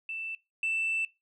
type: tone pair in turn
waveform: sine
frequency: 2659 / 2659 Hz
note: E7 / E7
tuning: +14 / +14 cents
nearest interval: unison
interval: 0 cents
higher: neither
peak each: -33 / -25 dBFS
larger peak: second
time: 0.09-0.35 / 0.63-1.05 s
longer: second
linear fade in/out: 2 ms
effects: noise-tail reverb RT60 0.2 s tail -20 dB re dry + tanh soft clip ceiling -24 dBFS